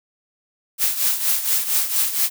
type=noise with tremolo; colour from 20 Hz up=blue; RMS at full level=-17 dBFS; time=0.78-2.3 s; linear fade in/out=50 ms; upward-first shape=triangle; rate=4.3 Hz; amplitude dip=75%; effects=none